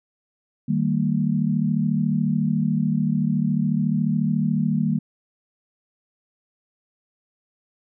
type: chord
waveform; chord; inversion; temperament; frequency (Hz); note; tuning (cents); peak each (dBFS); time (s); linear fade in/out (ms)
sine; Eb major; none; equal with one note detuned; 155.56 / 196 / 229.9; Eb3 / G3 / Bb3; 0 / 0 / -24; -23; 0.68-4.99; 10
effects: none